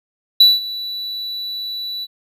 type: tone with ADSR envelope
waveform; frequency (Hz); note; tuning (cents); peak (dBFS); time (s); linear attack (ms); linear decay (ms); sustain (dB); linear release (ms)
triangle; 3951; B7; 0; -3; 0.4-2.07; 6; 190; -19; 38
effects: none